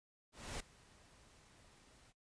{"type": "noise with ADSR envelope", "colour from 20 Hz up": "pink", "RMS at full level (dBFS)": -43, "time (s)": [0.32, 2.13], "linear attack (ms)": 280, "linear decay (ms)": 6, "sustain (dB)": -22, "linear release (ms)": 34, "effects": ["noise-tail reverb RT60 0.1 s tail -17 dB re dry", "resampled to 22050 Hz"]}